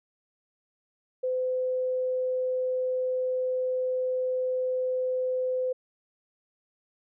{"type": "tone", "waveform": "sine", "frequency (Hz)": 510, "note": "C5", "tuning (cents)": -44, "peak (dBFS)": -25, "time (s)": [1.23, 5.73], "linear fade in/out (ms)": 10, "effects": []}